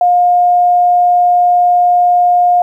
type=tone; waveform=sine; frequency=711 Hz; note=F5; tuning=31 cents sharp; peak=-6 dBFS; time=0.01-2.62 s; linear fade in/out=2 ms; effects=8-bit